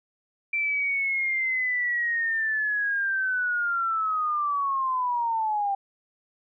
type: linear sweep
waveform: sine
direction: down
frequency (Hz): 2349 to 784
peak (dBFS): -23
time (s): 0.53-5.75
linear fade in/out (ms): 5
effects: none